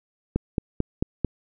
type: click train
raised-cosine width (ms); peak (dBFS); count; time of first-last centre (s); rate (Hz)
3; -9; 5; 0.36-1.247; 4.51
effects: none